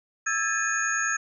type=tone cluster; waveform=sine; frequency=1317 / 1629 / 1739 / 2485 / 6640 Hz; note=E6 / G#6 / A6 / D#7 / G#8; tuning=-2 / -34 / -21 / -3 / -1 cents; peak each=-31 / -28 / -30 / -36 / -29 dBFS; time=0.26-1.17 s; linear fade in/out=10 ms; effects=none